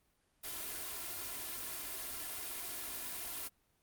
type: noise with comb filter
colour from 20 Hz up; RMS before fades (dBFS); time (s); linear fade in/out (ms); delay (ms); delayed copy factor
white; -42; 0.43-3.49; 20; 2.9; +0.6
effects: pink hiss -75 dBFS RMS until 3.82 s + Opus 32 kbps